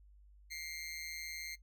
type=tone with amplitude modulation; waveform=20% pulse; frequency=2109 Hz; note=C7; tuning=13 cents sharp; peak=-34 dBFS; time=0.5-1.56 s; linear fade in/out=20 ms; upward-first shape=sine; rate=159 Hz; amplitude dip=70%; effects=noise-tail reverb RT60 0.1 s tail -17 dB re dry + added 50 Hz sine -58 dBFS peak until 1.62 s

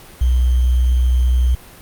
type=tone with sample-and-hold; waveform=sine; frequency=62.1 Hz; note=B1; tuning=10 cents sharp; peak=-11 dBFS; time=0.21-1.55 s; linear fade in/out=5 ms; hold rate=3150 Hz; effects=pink hiss -41 dBFS RMS until 1.81 s + Opus 48 kbps

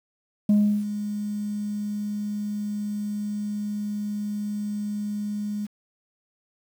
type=tone with ADSR envelope; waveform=sine; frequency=207.7 Hz; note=G#3; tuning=in tune; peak=-12 dBFS; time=0.49-5.67 s; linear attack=5 ms; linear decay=340 ms; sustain=-14 dB; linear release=21 ms; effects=tanh soft clip ceiling -14 dBFS + 8-bit

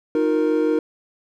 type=chord; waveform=triangle; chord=Eb suspended second; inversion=none; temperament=equal with one note detuned; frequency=311.1 / 357.2 / 466.2 Hz; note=Eb4 / F4 / Bb4; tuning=0 / +39 / 0 cents; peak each=-18 / -23 / -18 dBFS; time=0.15-0.79 s; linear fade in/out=2 ms; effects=none

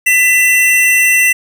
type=tone pair together; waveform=square; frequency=1994 / 2707 Hz; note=B6 / E7; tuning=+16 / +45 cents; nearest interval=perfect fourth; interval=529 cents; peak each=-11 dBFS; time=0.06-1.33 s; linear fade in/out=10 ms; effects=none

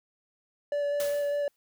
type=tone with vibrato; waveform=triangle; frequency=577 Hz; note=D5; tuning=31 cents flat; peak=-24 dBFS; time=0.72-1.48 s; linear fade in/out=2 ms; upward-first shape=square; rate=5 Hz; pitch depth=8 cents each way
type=noise with exponential decay; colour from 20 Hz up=white; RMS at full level=-36 dBFS; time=1-1.56 s; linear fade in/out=0 ms; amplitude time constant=120 ms
effects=none

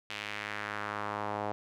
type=tone with band-pass filter sweep; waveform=sawtooth; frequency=104.3 Hz; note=G#2; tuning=8 cents sharp; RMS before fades=-37 dBFS; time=0.1-1.52 s; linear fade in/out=0 ms; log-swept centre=2800 to 740 Hz; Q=1.8; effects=none

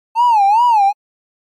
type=tone with vibrato; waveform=triangle; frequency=877 Hz; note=A5; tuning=6 cents flat; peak=-5 dBFS; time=0.15-0.93 s; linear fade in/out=50 ms; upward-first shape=sine; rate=2.5 Hz; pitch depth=190 cents each way; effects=tanh soft clip ceiling -4 dBFS + MP3 64 kbps

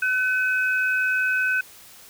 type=tone pair together; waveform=sine; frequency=1512 / 2543 Hz; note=F#6 / D#7; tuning=+37 / +37 cents; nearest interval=major sixth; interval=900 cents; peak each=-20 / -27 dBFS; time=0.02-1.61 s; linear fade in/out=5 ms; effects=white hiss -47 dBFS RMS until 2.09 s

